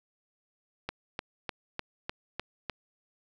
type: click train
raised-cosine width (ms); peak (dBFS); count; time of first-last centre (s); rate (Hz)
0.3; -17; 7; 0.89-2.697; 3.32
effects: none